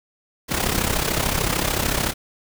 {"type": "noise with amplitude modulation", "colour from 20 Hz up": "pink", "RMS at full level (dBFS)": -19, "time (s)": [0.48, 2.14], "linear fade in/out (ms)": 50, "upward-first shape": "sine", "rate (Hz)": 33.5, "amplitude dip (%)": 70, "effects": []}